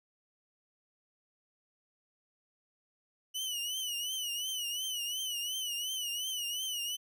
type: tone with vibrato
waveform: sawtooth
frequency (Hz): 2960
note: F#7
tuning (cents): 0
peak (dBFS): -31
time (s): 3.34-6.97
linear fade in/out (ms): 20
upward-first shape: triangle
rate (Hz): 2.8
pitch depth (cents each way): 110
effects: none